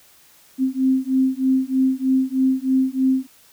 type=beating tone pair; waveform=sine; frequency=260.9 / 264.1 Hz; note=C4 / C4; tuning=-5 / +16 cents; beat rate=3.2 Hz; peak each=-19 dBFS; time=0.58-3.27 s; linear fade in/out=50 ms; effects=white hiss -52 dBFS RMS until 3.52 s